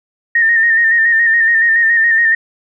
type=tone with vibrato; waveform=sine; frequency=1832 Hz; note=A#6; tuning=31 cents flat; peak=-8 dBFS; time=0.35-2.35 s; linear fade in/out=5 ms; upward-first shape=square; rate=7.1 Hz; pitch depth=35 cents each way; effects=none